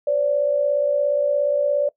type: tone pair together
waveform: sine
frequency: 521.9 / 579 Hz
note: C5 / D5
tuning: -4 / -25 cents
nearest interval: major second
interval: 179 cents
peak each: -25 / -17 dBFS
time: 0.07-1.89 s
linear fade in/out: 5 ms
effects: noise-tail reverb RT60 0.1 s tail -20 dB re dry